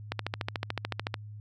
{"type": "click train", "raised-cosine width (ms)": 0.3, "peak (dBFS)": -14, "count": 15, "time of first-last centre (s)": [0.12, 1.142], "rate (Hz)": 13.7, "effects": ["added 105 Hz sine -41 dBFS peak until 1.4 s"]}